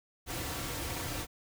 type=noise with comb filter; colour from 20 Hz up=pink; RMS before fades=-37 dBFS; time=0.26-1.27 s; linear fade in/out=50 ms; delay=4.8 ms; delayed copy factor=-0.5; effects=none